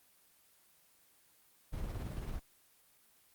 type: noise with tremolo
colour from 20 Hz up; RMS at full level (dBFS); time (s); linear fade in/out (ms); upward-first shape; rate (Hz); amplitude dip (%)
brown; -38; 1.72-2.4; 20; sine; 18; 40
effects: white hiss -67 dBFS RMS until 3.34 s + Opus 24 kbps